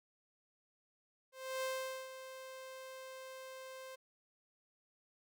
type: tone with ADSR envelope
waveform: sawtooth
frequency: 523.3 Hz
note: C5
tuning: in tune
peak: -32 dBFS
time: 1.32-3.96 s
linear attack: 310 ms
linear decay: 450 ms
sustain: -12 dB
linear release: 13 ms
effects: none